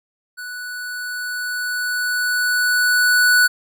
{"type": "tone with level ramp", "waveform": "square", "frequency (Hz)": 1480, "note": "F#6", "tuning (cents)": 0, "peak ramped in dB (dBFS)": [-30, -11], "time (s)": [0.37, 3.48], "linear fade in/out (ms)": 20, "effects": []}